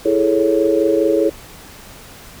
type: chord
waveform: sine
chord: A major seventh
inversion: second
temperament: equal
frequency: 329.6 / 415.3 / 440 / 554.4 Hz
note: E4 / G#4 / A4 / C#5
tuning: 0 / 0 / 0 / 0 cents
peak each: -17 / -18 / -18 / -18 dBFS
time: 0.05-1.3 s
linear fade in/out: 10 ms
effects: pink hiss -39 dBFS RMS until 2.4 s